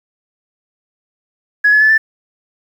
sine tone with pitch steps, 1679 / 1707.4 / 1736.2 / 1765.5 Hz, G#6 / G#6 / A6 / A6, +18 / +47 / -24 / +5 cents, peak -6 dBFS, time 1.64-1.98 s, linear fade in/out 10 ms, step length 85 ms, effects tanh soft clip ceiling -2 dBFS + 7-bit

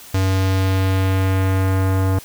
square tone with low-pass filter sweep, 95.1 Hz, F#2, 48 cents sharp, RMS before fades -17 dBFS, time 0.14-2.19 s, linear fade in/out 5 ms, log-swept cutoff 7200 to 1200 Hz, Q 1, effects white hiss -40 dBFS RMS until 2.24 s

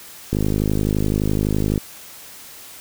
click train, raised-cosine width 3 ms, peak -7 dBFS, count 76, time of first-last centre 0.33-1.778 s, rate 51.8 Hz, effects white hiss -40 dBFS RMS until 2.8 s

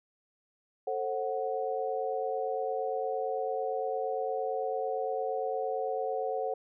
sine chord, F# diminished, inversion first, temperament just, 444 / 532.8 / 740 Hz, A4 / C5 / F#5, +16 / +31 / 0 cents, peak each -34 dBFS, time 0.87-6.54 s, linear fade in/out 5 ms, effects none

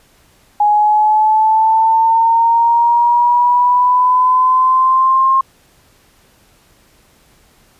sine linear sweep, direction up, 830.6 to 1068 Hz, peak -8 dBFS, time 0.6-5.41 s, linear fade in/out 5 ms, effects pink hiss -51 dBFS RMS until 7.79 s + resampled to 32000 Hz

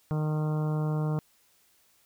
harmonic tone, 153.4 Hz, D#3, 24 cents flat, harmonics 1 / 2 / 3 / 4 / 5 / 6 / 7 / 8 / 9, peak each -26 / -38 / -38 / -42 / -44 / -47 / -46 / -49 / -50 dBFS, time 0.11-1.19 s, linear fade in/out 0 ms, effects white hiss -65 dBFS RMS until 2.05 s

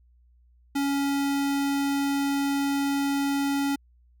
square tone, 279.6 Hz, C#4, 15 cents sharp, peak -24 dBFS, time 0.75-3.76 s, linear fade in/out 10 ms, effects added 60 Hz sine -56 dBFS peak until 4.2 s

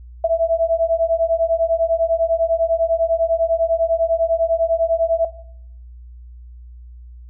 sine beating tone pair, 655 / 665 Hz, E5 / E5, -11 / +15 cents, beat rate 10 Hz, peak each -17 dBFS, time 0.24-5.25 s, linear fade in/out 5 ms, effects noise-tail reverb RT60 0.7 s tail -17 dB re dry + added 60 Hz sine -36 dBFS peak until 7.29 s

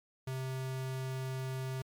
square tone, 131.1 Hz, C3, 4 cents sharp, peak -36 dBFS, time 0.27-1.82 s, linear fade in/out 5 ms, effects MP3 96 kbps

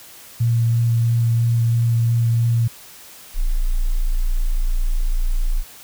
sine tone with vibrato, 116.54 Hz, A#2, in tune, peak -14 dBFS, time 0.4-2.68 s, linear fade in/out 10 ms, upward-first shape sine, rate 3 Hz, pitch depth 11 cents each way
sine tone, 29 Hz, A#0, 8 cents flat, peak -15 dBFS, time 3.34-5.64 s, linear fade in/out 50 ms
effects white hiss -42 dBFS RMS until 5.83 s

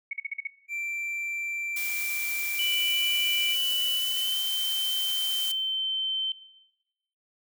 sine tone bursts, 2217 Hz, C#7, in tune, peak -28 dBFS, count 6, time 0.11-0.473 s, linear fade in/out 5 ms, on 23 ms, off 45 ms
triangle tone, 2349 Hz, D7, in tune, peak -29 dBFS, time 0.68-3.56 s, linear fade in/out 50 ms
blue noise, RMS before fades -34 dBFS, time 1.76-5.52 s, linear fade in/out 5 ms
sine tone with pitch glide, 2975 to 3092 Hz, F#7 to G7, +9 to -24 cents, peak -26 dBFS, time 2.59-6.32 s, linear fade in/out 2 ms, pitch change +67 cents, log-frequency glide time 3.95-4.42 s
effects noise-tail reverb RT60 1.0 s tail -18 dB re dry

